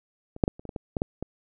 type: clicks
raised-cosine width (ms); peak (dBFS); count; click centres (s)
2; -26 / -6 / -10 / -30 / -25 / -23 / -18 / -14 / -11 / -18; 10; 0.364 / 0.438 / 0.479 / 0.595 / 0.653 / 0.692 / 0.762 / 0.968 / 1.019 / 1.226
effects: none